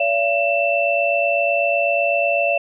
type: tone cluster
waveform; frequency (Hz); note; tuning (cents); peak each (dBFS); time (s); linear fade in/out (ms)
sine; 570 / 678 / 2669; C#5 / E5 / E7; +48 / +49 / +21; -20; 0-2.58; 5
effects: none